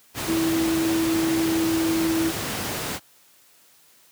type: tone in noise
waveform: sine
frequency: 326.5 Hz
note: E4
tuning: 17 cents flat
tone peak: -20 dBFS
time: 0.26-2.33 s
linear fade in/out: 50 ms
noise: pink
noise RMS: -28 dBFS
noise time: 0.14-3 s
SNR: +5 dB
effects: white hiss -56 dBFS RMS until 4.11 s + high-pass 100 Hz 12 dB/octave